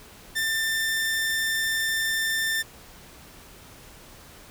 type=tone; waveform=sawtooth; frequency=1788 Hz; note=A6; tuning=27 cents sharp; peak=-20 dBFS; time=0.35-2.63 s; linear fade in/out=20 ms; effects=pink hiss -48 dBFS RMS until 4.5 s